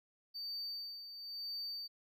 triangle tone with tremolo, 4600 Hz, D8, 37 cents flat, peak -38 dBFS, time 0.34-1.88 s, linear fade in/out 20 ms, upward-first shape sine, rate 1 Hz, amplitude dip 60%, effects none

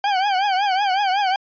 40% pulse tone with vibrato, 782 Hz, G5, 4 cents flat, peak -16 dBFS, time 0.04-1.36 s, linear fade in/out 2 ms, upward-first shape triangle, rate 5.4 Hz, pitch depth 130 cents each way, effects resampled to 11025 Hz

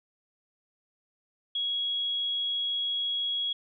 sine tone, 3322 Hz, G#7, in tune, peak -27 dBFS, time 1.55-3.53 s, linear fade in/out 5 ms, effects none

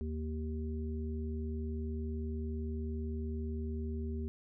harmonic tone, 77.78 Hz, D#2, in tune, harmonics 1 / 3 / 5, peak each -36 / -41 / -45 dBFS, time 0.01-4.28 s, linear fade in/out 0 ms, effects none

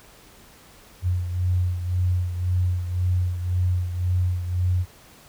sine beating tone pair, 89.8 / 91.7 Hz, F2 / F#2, +49 / -15 cents, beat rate 1.9 Hz, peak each -21 / -28 dBFS, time 1.02-4.86 s, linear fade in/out 50 ms, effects pink hiss -50 dBFS RMS until 5.28 s

